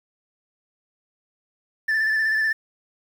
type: tone with vibrato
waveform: sine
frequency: 1760 Hz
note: A6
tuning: in tune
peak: -16 dBFS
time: 1.88-2.53 s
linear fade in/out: 10 ms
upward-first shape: square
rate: 16 Hz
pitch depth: 24 cents each way
effects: tanh soft clip ceiling -18 dBFS + 8-bit